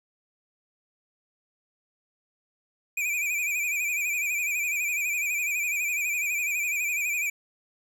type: tone with vibrato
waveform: square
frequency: 2402 Hz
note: D7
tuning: 38 cents sharp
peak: -26 dBFS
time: 2.97-7.3 s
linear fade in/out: 5 ms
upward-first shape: sine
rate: 12 Hz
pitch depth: 75 cents each way
effects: none